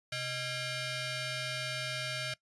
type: ring-modulated tone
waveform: 10% pulse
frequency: 753 Hz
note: F#5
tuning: 30 cents sharp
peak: -23 dBFS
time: 0.12-2.34 s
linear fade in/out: 5 ms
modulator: 883 Hz
effects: noise-tail reverb RT60 0.1 s tail -20 dB re dry + resampled to 22050 Hz